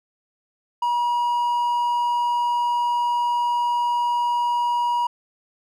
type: tone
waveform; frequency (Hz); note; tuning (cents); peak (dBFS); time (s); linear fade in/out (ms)
triangle; 960; B5; -49; -17; 0.82-5.07; 5
effects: none